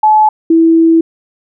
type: tone pair in turn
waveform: sine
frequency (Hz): 859 / 328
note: A5 / E4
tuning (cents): -42 / -9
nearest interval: octave + perfect fourth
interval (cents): 1667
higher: first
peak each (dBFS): -4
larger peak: neither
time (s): 0.03-0.29 / 0.5-1.01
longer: second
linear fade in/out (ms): 5
effects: none